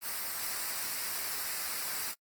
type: noise with comb filter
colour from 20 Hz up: white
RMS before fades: -36 dBFS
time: 0.01-2.15 s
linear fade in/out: 50 ms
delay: 0.3 ms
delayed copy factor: -0.55
effects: noise-tail reverb RT60 0.1 s tail -26 dB re dry + Opus 24 kbps